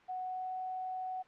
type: tone with pitch glide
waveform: sine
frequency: 740 to 744.7 Hz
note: F#5 to F#5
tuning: 0 to +11 cents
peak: -36 dBFS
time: 0.08-1.23 s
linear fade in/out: 20 ms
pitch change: +11 cents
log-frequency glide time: 0.23-0.52 s
effects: white hiss -61 dBFS RMS until 1.27 s + low-pass 2000 Hz 12 dB/octave